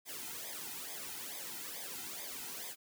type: noise with flanger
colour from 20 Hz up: white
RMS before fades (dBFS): -44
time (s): 0.05-2.76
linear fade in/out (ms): 50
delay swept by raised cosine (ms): 0.7 to 1.8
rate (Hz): 2.3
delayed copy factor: -0.8
effects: none